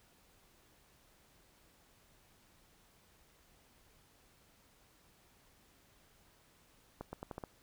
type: accelerating click train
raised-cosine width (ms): 1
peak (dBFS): -28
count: 6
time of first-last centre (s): 7.01-7.438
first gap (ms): 120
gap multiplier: 0.83
effects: pink hiss -67 dBFS RMS until 7.62 s